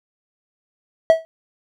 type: tone with exponential decay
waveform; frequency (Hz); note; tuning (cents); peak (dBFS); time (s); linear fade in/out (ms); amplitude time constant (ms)
triangle; 649; E5; -27; -3; 1.1-1.25; 0; 32
effects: none